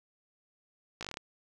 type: slowing click train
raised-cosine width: 0.2 ms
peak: -21 dBFS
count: 8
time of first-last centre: 1.01-1.171 s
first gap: 17 ms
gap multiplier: 1.1
effects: none